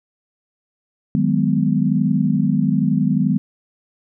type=chord; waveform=sine; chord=G# minor seventh; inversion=second; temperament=just; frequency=155.74 / 186.89 / 207.7 / 249.2 Hz; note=D#3 / F#3 / G#3 / B3; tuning=+2 / +18 / 0 / +16 cents; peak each=-20 dBFS; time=1.15-3.38 s; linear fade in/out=0 ms; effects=none